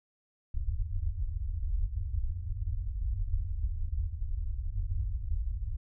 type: low-pass noise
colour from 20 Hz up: pink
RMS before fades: -32 dBFS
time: 0.54-5.77 s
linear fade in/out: 10 ms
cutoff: 100 Hz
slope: 96 dB/octave
effects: none